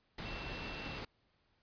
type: tone in noise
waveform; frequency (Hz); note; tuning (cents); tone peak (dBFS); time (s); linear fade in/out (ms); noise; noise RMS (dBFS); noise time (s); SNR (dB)
sine; 2693; E7; +36; -48; 0.25-0.99; 5; pink; -43; 0.18-1.05; -8
effects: pink hiss -75 dBFS RMS until 1.62 s + resampled to 11025 Hz